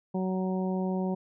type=harmonic tone; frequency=186.7 Hz; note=F#3; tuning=16 cents sharp; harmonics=1 / 2 / 3 / 4 / 5; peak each=-28 / -34 / -38 / -40 / -42 dBFS; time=0.14-1.15 s; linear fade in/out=10 ms; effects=none